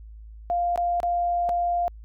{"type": "tone with dropouts", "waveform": "sine", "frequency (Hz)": 698.5, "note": "F5", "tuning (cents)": 0, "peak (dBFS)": -21, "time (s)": [0.5, 1.88], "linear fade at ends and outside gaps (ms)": 0, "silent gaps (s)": [[0.759, 0.776], [1.002, 1.031], [1.49, 1.493]], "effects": ["added 54 Hz sine -40 dBFS peak until 2.04 s"]}